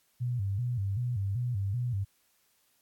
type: tone with vibrato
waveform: sine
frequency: 110 Hz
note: A2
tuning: in tune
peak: -28 dBFS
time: 0.2-2.05 s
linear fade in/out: 20 ms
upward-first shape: square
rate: 2.6 Hz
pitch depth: 190 cents each way
effects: white hiss -70 dBFS RMS until 2.81 s + AAC 64 kbps